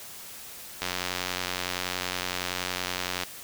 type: click train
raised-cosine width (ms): 0.2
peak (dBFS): -11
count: 220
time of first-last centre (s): 0.82-3.235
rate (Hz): 90.7
effects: white hiss -43 dBFS RMS until 3.43 s